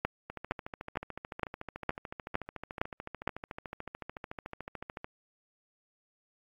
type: two click trains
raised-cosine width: 0.5 ms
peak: -13 / -24 dBFS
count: 8 / 66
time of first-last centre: 0.05-3.276 / 0.3-5.045 s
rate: 2.17 / 13.7 Hz
effects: AAC 64 kbps